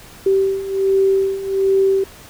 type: beating tone pair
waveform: sine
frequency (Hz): 386.8 / 388.1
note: G4 / G4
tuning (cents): -23 / -17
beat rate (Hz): 1.3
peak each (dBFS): -19 / -15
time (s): 0.26-2.04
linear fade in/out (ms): 5
effects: pink hiss -41 dBFS RMS until 2.29 s